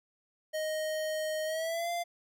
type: tone with pitch glide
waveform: square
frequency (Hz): 623 to 691.3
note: D#5 to F5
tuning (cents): +2 to -18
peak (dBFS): -32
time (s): 0.53-2.04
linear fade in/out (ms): 20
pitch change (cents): +180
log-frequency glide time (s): 1.45-1.9
effects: none